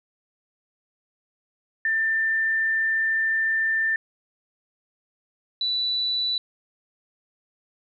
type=tone pair in turn; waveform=sine; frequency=1787 / 3963 Hz; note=A6 / B7; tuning=+26 / +5 cents; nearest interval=octave + major second; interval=1379 cents; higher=second; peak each=-20 / -22 dBFS; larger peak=first; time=1.85-3.96 / 5.61-6.38 s; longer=first; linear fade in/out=2 ms; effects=none